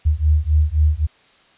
sine beating tone pair, 74.5 / 78.3 Hz, D2 / D#2, +25 / +11 cents, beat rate 3.8 Hz, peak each -16 dBFS, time 0.05-1.07 s, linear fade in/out 20 ms, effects white hiss -53 dBFS RMS until 1.57 s + resampled to 8000 Hz

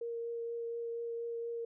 sine tone with vibrato, 466.1 Hz, A#4, in tune, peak -36 dBFS, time 0.01-1.65 s, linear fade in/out 5 ms, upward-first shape triangle, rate 4.2 Hz, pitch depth 11 cents each way, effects none

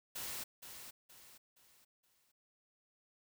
white noise with echo, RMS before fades -43 dBFS, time 0.15-0.44 s, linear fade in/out 10 ms, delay 470 ms, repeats 4, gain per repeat -8 dB, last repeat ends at 2.32 s, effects none

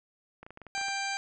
clicks, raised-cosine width 0.5 ms, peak -31 dBFS, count 9, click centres 0.43 / 0.465 / 0.506 / 0.574 / 0.617 / 0.667 / 0.778 / 0.813 / 0.884 s
harmonic tone, 789 Hz, G5, 11 cents sharp, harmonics 1 / 2 / 3 / 4 / 5 / 6 / 8 / 9 / 10, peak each -35 / -37 / -36 / -46 / -45 / -40 / -42 / -51 / -48 dBFS, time 0.75-1.17 s, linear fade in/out 0 ms
effects none

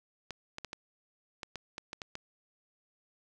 clicks, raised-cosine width 0.2 ms, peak -22 dBFS, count 10, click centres 0.307 / 0.584 / 0.647 / 0.731 / 1.432 / 1.557 / 1.781 / 1.931 / 2.018 / 2.154 s, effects 9-bit

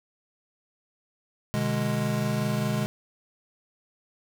square chord, G# diminished, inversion first, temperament just, 124.59 / 149.51 / 207.7 Hz, B2 / D3 / G#3, +16 / +31 / 0 cents, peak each -30 / -31 / -29 dBFS, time 1.54-2.86 s, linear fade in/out 0 ms, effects none

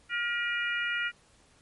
harmonic tone with a mistuned harmonic, 479 Hz, A#4, 47 cents sharp, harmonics 3 / 4 / 5 / 6, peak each -31 / -33 / -35 / -37 dBFS, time 0.09-1.12 s, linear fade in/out 50 ms, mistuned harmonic 3, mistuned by -25 cents, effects pink hiss -62 dBFS RMS until 1.61 s + MP3 48 kbps

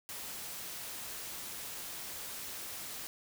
white noise, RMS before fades -43 dBFS, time 0.09-3.07 s, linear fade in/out 0 ms, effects none

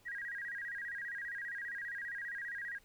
sine tone with vibrato, 1760 Hz, A6, in tune, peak -39 dBFS, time 0.05-2.79 s, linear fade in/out 20 ms, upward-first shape square, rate 15 Hz, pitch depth 140 cents each way, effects pink hiss -67 dBFS RMS until 2.84 s

